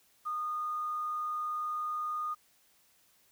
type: tone with quantisation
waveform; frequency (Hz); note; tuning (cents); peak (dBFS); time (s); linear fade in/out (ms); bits
sine; 1227; D#6; -25; -32; 0.25-2.35; 20; 10
effects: white hiss -67 dBFS RMS until 3.31 s